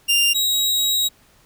sawtooth tone pair in turn, 2794 / 3824 Hz, F7 / A#7, 0 / +43 cents, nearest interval perfect fourth, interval 543 cents, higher second, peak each -11 / -14 dBFS, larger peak first, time 0.08-0.34 / 0.34-1.09 s, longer second, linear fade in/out 20 ms, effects pink hiss -55 dBFS RMS until 1.45 s

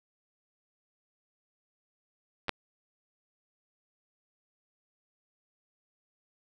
clicks, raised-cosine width 0.3 ms, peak -21 / -11 dBFS, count 2, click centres 2.483 / 2.493 s, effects none

